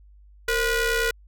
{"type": "ring-modulated tone", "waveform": "sawtooth", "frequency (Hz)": 493.9, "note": "B4", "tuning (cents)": 0, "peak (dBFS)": -14, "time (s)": [0.48, 1.11], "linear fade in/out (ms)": 5, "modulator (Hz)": 953, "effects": ["added 50 Hz sine -48 dBFS peak until 1.27 s"]}